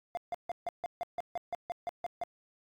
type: tone bursts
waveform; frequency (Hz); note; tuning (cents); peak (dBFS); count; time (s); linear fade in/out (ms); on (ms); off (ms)
triangle; 698.5; F5; 0; -30; 13; 0.15-2.236; 0; 22; 150
effects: AAC 64 kbps